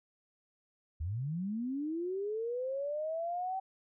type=linear sweep; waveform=sine; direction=up; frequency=71.5 to 772 Hz; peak=-33 dBFS; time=1-3.6 s; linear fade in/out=10 ms; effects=none